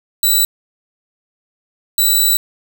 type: tone bursts at uneven times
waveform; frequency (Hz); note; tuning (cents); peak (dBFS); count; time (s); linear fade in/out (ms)
5% pulse; 3951; B7; 0; -3; 2; 0.23-0.45 / 1.98-2.37; 2
effects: none